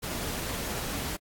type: noise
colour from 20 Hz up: pink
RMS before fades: -34 dBFS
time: 0.02-1.17 s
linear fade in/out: 20 ms
effects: AAC 64 kbps